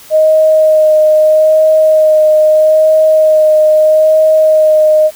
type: tone with vibrato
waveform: sine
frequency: 622.3 Hz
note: D#5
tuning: in tune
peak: -4 dBFS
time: 0.1-5.11 s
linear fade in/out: 50 ms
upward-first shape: sine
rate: 0.78 Hz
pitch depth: 14 cents each way
effects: white hiss -36 dBFS RMS until 5.15 s